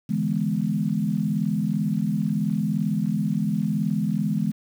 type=chord; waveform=sine; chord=E dominant seventh; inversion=third; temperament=equal; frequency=146.83 / 164.81 / 207.7 / 246.9 Hz; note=D3 / E3 / G#3 / B3; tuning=0 / 0 / 0 / 0 cents; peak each=-30 / -26 / -24 / -30 dBFS; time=0.09-4.52 s; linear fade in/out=10 ms; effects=8-bit